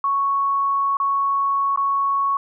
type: tone with dropouts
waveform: sine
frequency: 1108.7 Hz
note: C#6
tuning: in tune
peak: -17 dBFS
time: 0.04-2.37 s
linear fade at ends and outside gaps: 2 ms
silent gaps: 0.97-1 / 1.761-1.774 s
effects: none